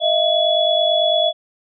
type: tone cluster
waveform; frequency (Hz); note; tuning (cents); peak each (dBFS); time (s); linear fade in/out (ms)
sine; 626 / 675 / 3394; D#5 / E5 / G#7; +10 / +41 / +37; -18; 0-1.33; 50
effects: none